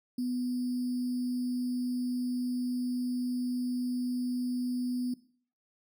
sine tone with sample-and-hold, 248.2 Hz, B3, 9 cents sharp, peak -29 dBFS, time 0.18-5.14 s, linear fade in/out 5 ms, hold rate 4900 Hz, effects noise-tail reverb RT60 0.5 s tail -18 dB re dry

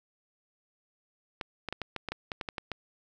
clicks, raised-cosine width 0.3 ms, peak -18 dBFS, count 12, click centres 1.412 / 1.687 / 1.726 / 1.817 / 1.963 / 2.087 / 2.12 / 2.318 / 2.412 / 2.488 / 2.582 / 2.717 s, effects none

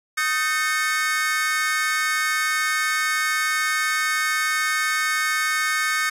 45% pulse tone cluster, 1249 / 1543 / 1799 / 2195 Hz, D#6 / G6 / A6 / C#7, +6 / -28 / +38 / -18 cents, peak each -26 dBFS, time 0.17-6.1 s, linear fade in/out 10 ms, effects resampled to 32000 Hz

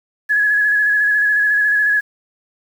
sine tone with vibrato, 1686 Hz, G#6, 26 cents sharp, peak -12 dBFS, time 0.29-2.01 s, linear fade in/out 20 ms, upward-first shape square, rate 14 Hz, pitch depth 23 cents each way, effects 7-bit

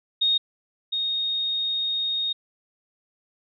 sine tone pair in turn, 3717 / 3717 Hz, A#7 / A#7, -6 / -6 cents, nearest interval unison, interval 0 cents, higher neither, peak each -18 / -23 dBFS, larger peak first, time 0.21-0.38 / 0.92-2.33 s, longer second, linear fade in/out 10 ms, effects none

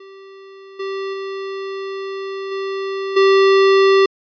square tone with level steps, 389.1 Hz, G4, 13 cents flat, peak -38 / -23 / -25 / -22 / -10 dBFS, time 0-4.06 s, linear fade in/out 5 ms, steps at 0.79 / 1.13 / 2.51 / 3.16 s, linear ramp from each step 10 ms, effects resampled to 11025 Hz

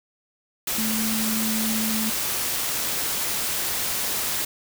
sine tone in noise, 220 Hz, A3, in tune, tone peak -25 dBFS, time 0.78-2.1 s, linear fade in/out 5 ms, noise white, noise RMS -26 dBFS, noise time 0.67-4.45 s, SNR -2 dB, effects none

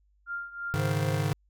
sine tone with tremolo, 1396.9 Hz, F6, in tune, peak -30 dBFS, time 0.26-0.94 s, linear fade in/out 50 ms, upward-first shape triangle, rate 3 Hz, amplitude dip 85%
square chord, Ab suspended fourth, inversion none, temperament just, 103.83 / 138.43 / 155.74 Hz, Ab2 / Db3 / Eb3, 0 / -2 / +2 cents, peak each -31 dBFS, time 0.74-1.33 s, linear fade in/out 0 ms
harmonic tone, 523.3 Hz, C5, in tune, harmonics 1 / 3 / 4, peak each -36 / -46 / -48 dBFS, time 0.76-1.27 s, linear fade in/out 50 ms
effects added 50 Hz sine -63 dBFS peak until 1.49 s

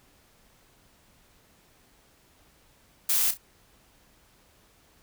blue noise with echo, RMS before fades -24 dBFS, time 3.09-3.31 s, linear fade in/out 5 ms, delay 32 ms, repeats 2, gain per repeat -11 dB, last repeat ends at 3.374 s, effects pink hiss -61 dBFS RMS until 5.02 s

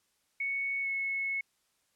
sine tone with pitch glide, 2217 to 2193 Hz, C#7 to C#7, 0 to -19 cents, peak -30 dBFS, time 0.4-1.41 s, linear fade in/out 5 ms, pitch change -19 cents, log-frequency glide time 0.82-0.87 s, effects white hiss -74 dBFS RMS until 1.95 s + low-pass 11000 Hz 12 dB/octave

